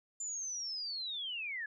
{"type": "linear sweep", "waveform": "sine", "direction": "down", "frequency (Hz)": [7190, 1668], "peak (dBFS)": -37, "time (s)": [0.2, 1.66], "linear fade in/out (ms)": 5, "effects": []}